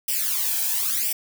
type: noise with flanger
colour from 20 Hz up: blue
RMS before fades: -24 dBFS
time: 0.08-1.13 s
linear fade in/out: 5 ms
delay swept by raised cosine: 0.37 to 1.26 ms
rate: 0.97 Hz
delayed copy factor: +0.85
effects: none